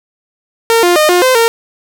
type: tone with pitch steps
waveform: sawtooth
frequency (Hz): 458 / 351.5 / 612 / 355.9 / 515 / 459.9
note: A#4 / F4 / D#5 / F4 / C5 / A#4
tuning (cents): -31 / +11 / -29 / +33 / -28 / -23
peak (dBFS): -3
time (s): 0.7-1.48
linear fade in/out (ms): 0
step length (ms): 130
effects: none